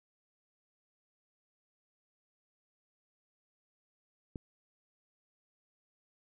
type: click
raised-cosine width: 3 ms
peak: -27 dBFS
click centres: 4.358 s
effects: none